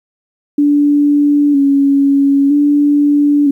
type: tone with vibrato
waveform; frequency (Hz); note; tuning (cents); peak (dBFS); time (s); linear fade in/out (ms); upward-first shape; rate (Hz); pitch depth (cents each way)
sine; 284.4; C#4; +45; -7; 0.58-3.51; 5; square; 0.52; 36
effects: 8-bit